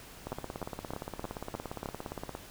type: two click trains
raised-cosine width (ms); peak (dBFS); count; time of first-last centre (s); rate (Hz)
1; -23 / -21; 37 / 6; 0.27-2.351 / 0.32-1.858; 17.3 / 3.25
effects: pink hiss -50 dBFS RMS until 2.5 s